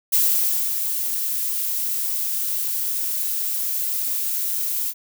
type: noise with ADSR envelope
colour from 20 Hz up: violet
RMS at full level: -17 dBFS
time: 0.12-4.94 s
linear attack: 15 ms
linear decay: 580 ms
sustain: -7 dB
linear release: 58 ms
effects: none